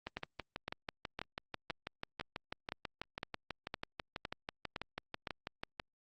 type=two click trains; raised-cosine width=0.3 ms; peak=-22 / -23 dBFS; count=11 / 36; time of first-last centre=0.17-5.272 / 0.07-5.798 s; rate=1.96 / 6.11 Hz; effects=Opus 24 kbps